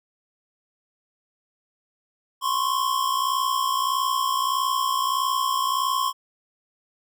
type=tone pair together; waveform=square; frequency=1035.4 / 1097 Hz; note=C6 / C#6; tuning=-18 / -18 cents; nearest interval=minor second; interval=100 cents; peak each=-25 dBFS; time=2.41-6.13 s; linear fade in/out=50 ms; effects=none